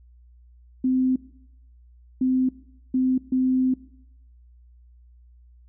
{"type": "tone bursts at uneven times", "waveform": "sine", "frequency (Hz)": 258, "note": "C4", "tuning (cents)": -24, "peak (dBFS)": -18, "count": 4, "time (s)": [[0.84, 1.16], [2.21, 2.49], [2.94, 3.18], [3.32, 3.74]], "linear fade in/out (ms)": 5, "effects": ["noise-tail reverb RT60 0.8 s tail -19 dB re dry", "added 60 Hz sine -49 dBFS peak until 5.68 s"]}